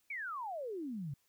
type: exponential sweep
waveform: sine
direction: down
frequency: 2349 to 130.81 Hz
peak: -38 dBFS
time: 0.1-1.14 s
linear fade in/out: 5 ms
effects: white hiss -75 dBFS RMS until 1.28 s